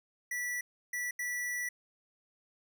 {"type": "tone bursts at uneven times", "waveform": "square", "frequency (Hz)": 1957, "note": "B6", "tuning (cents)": -16, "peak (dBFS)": -34, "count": 3, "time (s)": [[0.31, 0.61], [0.93, 1.11], [1.19, 1.69]], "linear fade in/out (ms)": 5, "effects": []}